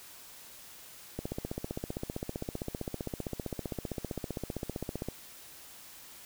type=click train; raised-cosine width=2 ms; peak=-21 dBFS; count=61; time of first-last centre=1.19-5.086 s; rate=15.4 Hz; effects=white hiss -51 dBFS RMS until 6.25 s